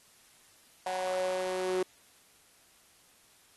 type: tone with high-pass filter sweep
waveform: sawtooth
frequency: 185 Hz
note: F#3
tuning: in tune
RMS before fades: -32 dBFS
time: 0.86-1.83 s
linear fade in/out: 5 ms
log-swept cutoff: 680 to 380 Hz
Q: 5.4
effects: white hiss -61 dBFS RMS until 3.56 s + AAC 32 kbps